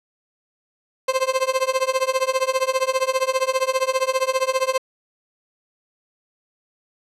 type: tone with tremolo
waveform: 30% pulse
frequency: 523.3 Hz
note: C5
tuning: in tune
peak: -12 dBFS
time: 1.08-4.78 s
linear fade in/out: 5 ms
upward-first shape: triangle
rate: 15 Hz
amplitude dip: 100%
effects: low-pass 10000 Hz 12 dB/octave